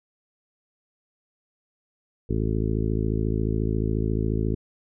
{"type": "harmonic tone", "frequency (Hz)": 54.2, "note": "A1", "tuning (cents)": -25, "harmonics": [1, 2, 3, 4, 5, 6, 7, 8], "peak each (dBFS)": [-27, -27, -31, -31, -33, -34, -32, -35], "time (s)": [2.29, 4.55], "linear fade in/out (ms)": 10, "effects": []}